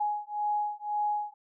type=beating tone pair; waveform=sine; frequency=834 / 835.9 Hz; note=G#5 / G#5; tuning=+7 / +11 cents; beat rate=1.9 Hz; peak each=-31 dBFS; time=0-1.34 s; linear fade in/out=10 ms; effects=none